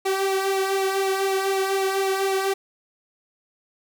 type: tone with flanger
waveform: sawtooth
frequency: 387.1 Hz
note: G4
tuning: 22 cents flat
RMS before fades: -23 dBFS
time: 0.05-2.54 s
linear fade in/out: 10 ms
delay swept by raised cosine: 0.59 to 2.29 ms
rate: 4 Hz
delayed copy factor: -0.7
effects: none